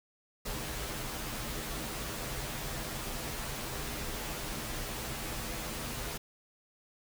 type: noise with comb filter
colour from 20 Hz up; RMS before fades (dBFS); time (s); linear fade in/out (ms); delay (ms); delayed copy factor
pink; -38; 0.45-6.18; 10; 11; -0.7
effects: none